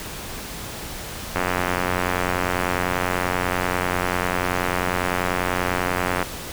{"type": "click train", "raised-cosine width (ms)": 0.5, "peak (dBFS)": -6, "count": 440, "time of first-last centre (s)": [1.36, 6.227], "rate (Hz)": 90.2, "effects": ["pink hiss -33 dBFS RMS until 6.52 s"]}